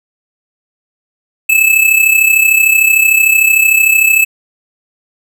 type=tone with amplitude modulation; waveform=square; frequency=2610 Hz; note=E7; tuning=18 cents flat; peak=-4 dBFS; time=1.49-4.25 s; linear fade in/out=10 ms; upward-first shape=sine; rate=33.3 Hz; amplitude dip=65%; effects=none